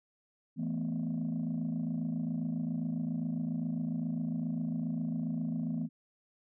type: chord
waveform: sine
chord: E suspended fourth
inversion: none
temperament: just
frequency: 164.81 / 219.8 / 247.2 Hz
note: E3 / A3 / B3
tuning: 0 / -2 / +2 cents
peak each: -34 / -35 / -34 dBFS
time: 0.56-5.89 s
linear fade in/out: 50 ms
effects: tanh soft clip ceiling -27 dBFS